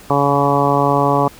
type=harmonic tone with a mistuned harmonic; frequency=141.6 Hz; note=C#3; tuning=37 cents sharp; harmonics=1 / 2 / 3 / 4 / 5 / 6 / 7 / 8; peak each=-20 / -20 / -20 / -20 / -20 / -20 / -20 / -20 dBFS; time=0.1-1.28 s; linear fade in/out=2 ms; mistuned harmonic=1; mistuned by=-17 cents; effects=pink hiss -41 dBFS RMS until 1.39 s